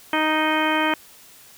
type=harmonic tone; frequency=311.1 Hz; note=D#4; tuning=in tune; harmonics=1 / 2 / 3 / 4 / 5 / 6 / 7 / 8 / 10; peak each=-24 / -27 / -24 / -28 / -27 / -29 / -30 / -29 / -30 dBFS; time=0.13-0.94 s; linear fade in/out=2 ms; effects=white hiss -48 dBFS RMS until 1.57 s